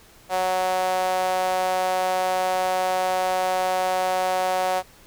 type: tone with high-pass filter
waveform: sawtooth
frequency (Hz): 185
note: F#3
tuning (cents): 0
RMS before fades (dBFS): -23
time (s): 0.29-4.83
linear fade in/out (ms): 50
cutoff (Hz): 660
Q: 5.7
effects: pink hiss -51 dBFS RMS until 5.06 s